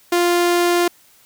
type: tone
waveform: sawtooth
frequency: 349.2 Hz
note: F4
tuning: in tune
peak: -10 dBFS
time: 0.12-0.88 s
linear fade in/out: 5 ms
effects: white hiss -52 dBFS RMS until 1.25 s